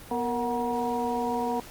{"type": "tone cluster", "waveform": "sine", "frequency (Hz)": [244.5, 466.5, 736, 954], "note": ["B3", "A#4", "F#5", "A#5"], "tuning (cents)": [-17, 1, -9, 40], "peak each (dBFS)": -31, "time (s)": [0.11, 1.6], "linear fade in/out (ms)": 2, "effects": ["pink hiss -46 dBFS RMS until 1.7 s", "Opus 32 kbps"]}